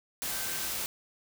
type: tone in noise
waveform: sine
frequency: 1552 Hz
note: G6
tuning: 18 cents flat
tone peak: -45 dBFS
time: 0.31-0.67 s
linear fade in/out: 0 ms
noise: white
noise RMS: -34 dBFS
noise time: 0.22-0.86 s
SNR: -14 dB
effects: none